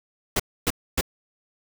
pink noise bursts, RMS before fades -22 dBFS, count 3, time 0.36-1.011 s, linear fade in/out 5 ms, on 37 ms, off 270 ms, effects none

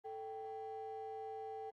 triangle ring-modulated tone, 611 Hz, D#5, 32 cents flat, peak -37 dBFS, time 0.04-1.71 s, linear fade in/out 20 ms, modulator 171 Hz, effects tanh soft clip ceiling -38 dBFS + Opus 32 kbps

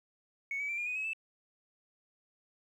sine tone with pitch steps, 2217 / 2282 / 2349 / 2418 / 2488 / 2561 / 2636 Hz, C#7 / C#7 / D7 / D7 / D#7 / D#7 / E7, 0 / +50 / 0 / +50 / -1 / +49 / -1 cents, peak -32 dBFS, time 0.51-1.133 s, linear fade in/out 2 ms, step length 89 ms, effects tanh soft clip ceiling -29 dBFS + 11-bit

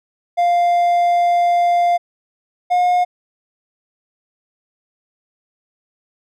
triangle tone pair in turn, 698.5 / 716.5 Hz, F5 / F5, 0 / +44 cents, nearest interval unison, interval 44 cents, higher second, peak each -10 dBFS, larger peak neither, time 0.37-1.98 / 2.7-3.05 s, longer first, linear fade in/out 20 ms, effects none

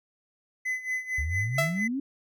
triangle tone with tremolo, 2022 Hz, B6, 40 cents sharp, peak -24 dBFS, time 0.65-1.88 s, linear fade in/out 10 ms, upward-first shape sine, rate 4.4 Hz, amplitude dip 80%
sine exponential sweep, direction up, 68.6 to 285.3 Hz, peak -27 dBFS, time 1.18-2 s, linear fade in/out 5 ms
sawtooth tone with exponential decay, 660 Hz, E5, 2 cents sharp, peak -18 dBFS, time 1.58-1.85 s, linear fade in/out 5 ms, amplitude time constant 58 ms
effects none

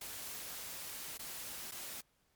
white noise with dropouts, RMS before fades -45 dBFS, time 0.01-2.01 s, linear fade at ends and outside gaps 5 ms, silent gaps 1.175-1.192 / 1.712-1.719 s, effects pink hiss -75 dBFS RMS until 2.35 s + MP3 96 kbps

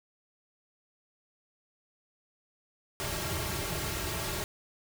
pink noise with comb filter, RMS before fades -34 dBFS, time 3-4.44 s, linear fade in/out 0 ms, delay 4 ms, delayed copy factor -0.75, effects none

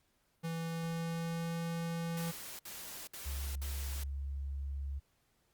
square tone with pitch glide, 165.1 to 167.21 Hz, E3 to E3, +3 to +25 cents, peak -36 dBFS, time 0.43-2.32 s, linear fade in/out 20 ms, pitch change +22 cents, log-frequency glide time 0.59-1.61 s
white noise bursts, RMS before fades -46 dBFS, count 4, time 2.17-4.036 s, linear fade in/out 2 ms, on 420 ms, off 62 ms
sine tone, 69.3 Hz, C#2, in tune, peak -36 dBFS, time 3.25-5 s, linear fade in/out 20 ms
effects pink hiss -75 dBFS RMS until 5.53 s + Opus 48 kbps

